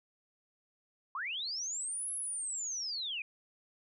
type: linear two-way sweep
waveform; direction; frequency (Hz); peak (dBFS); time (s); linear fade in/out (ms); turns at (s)
sine; up then down; 987.8 to 11000 to 2379; -35; 1.15-3.22; 2; 2.12
effects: none